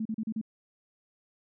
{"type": "tone bursts", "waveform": "sine", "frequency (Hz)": 220, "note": "A3", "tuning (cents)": 0, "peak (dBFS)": -29, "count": 5, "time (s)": [0, 0.414], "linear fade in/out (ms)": 5, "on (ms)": 54, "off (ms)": 36, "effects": []}